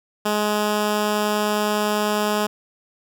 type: tone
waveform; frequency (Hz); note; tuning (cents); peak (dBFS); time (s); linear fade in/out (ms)
10% pulse; 209.9; G#3; +19; -11; 0.25-2.47; 10
effects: none